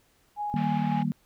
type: tone with tremolo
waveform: sine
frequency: 830.6 Hz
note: G#5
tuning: in tune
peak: -28 dBFS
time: 0.36-1.05 s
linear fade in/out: 50 ms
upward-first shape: square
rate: 3.6 Hz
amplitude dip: 30%
type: chord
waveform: sine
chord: Eb major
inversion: none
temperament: just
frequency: 155.56 / 194.45 / 233.3 Hz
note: Eb3 / G3 / Bb3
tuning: 0 / -14 / +2 cents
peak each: -29 dBFS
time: 0.54-1.12 s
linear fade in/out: 0 ms
type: band-pass noise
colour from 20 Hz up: white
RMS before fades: -44 dBFS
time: 0.56-1.03 s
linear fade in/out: 5 ms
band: 500 to 2800 Hz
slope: 24 dB/octave
effects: pink hiss -65 dBFS RMS until 1.25 s